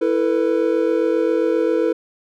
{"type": "chord", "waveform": "triangle", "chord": "E suspended fourth", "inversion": "none", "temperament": "equal with one note detuned", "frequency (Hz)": [329.6, 446.4, 493.9], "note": ["E4", "A4", "B4"], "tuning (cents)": [0, 25, 0], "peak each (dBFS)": -18, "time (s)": [0.01, 1.93], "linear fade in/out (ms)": 10, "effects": []}